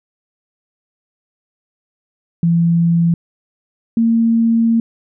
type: tone pair in turn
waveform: sine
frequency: 168.7 / 228.9 Hz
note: E3 / A#3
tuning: +40 / -31 cents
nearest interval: perfect fourth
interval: 529 cents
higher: second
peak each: -10 dBFS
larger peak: neither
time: 2.43-3.14 / 3.97-4.8 s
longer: second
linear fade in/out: 2 ms
effects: none